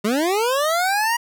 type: linear sweep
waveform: 25% pulse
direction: up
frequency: 196 to 960 Hz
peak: -14 dBFS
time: 0.04-1.17 s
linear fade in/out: 10 ms
effects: none